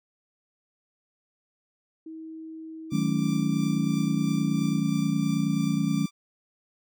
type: tone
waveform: sine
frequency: 320.1 Hz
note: D#4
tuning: 49 cents sharp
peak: -37 dBFS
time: 2.06-4.8 s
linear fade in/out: 5 ms
type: tone with tremolo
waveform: 10% pulse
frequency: 1174.7 Hz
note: D6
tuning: in tune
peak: -30 dBFS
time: 2.9-6.11 s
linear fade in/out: 50 ms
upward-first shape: triangle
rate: 3 Hz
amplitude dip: 45%
type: chord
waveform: sine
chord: D# half-diminished seventh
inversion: none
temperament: equal with one note detuned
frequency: 155.56 / 185 / 214.4 / 277.2 Hz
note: D#3 / F#3 / A3 / C#4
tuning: 0 / 0 / -45 / 0 cents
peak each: -28 dBFS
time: 2.92-6.06 s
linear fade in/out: 5 ms
effects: none